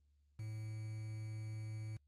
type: tone with quantisation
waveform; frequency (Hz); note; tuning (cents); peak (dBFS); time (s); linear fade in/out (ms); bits
triangle; 108.9; A2; -17; -40; 0.39-1.97; 5; 10
effects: added 72 Hz sine -70 dBFS peak until 2.07 s + Opus 32 kbps